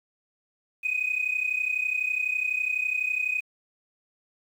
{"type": "tone pair together", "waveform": "sine", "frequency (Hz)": [2489, 2521], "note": ["D#7", "D#7"], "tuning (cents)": [0, 22], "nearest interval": "unison", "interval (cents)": 22, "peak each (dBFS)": [-26, -27], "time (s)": [0.83, 3.41], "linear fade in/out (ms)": 20, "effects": ["tanh soft clip ceiling -18 dBFS", "9-bit"]}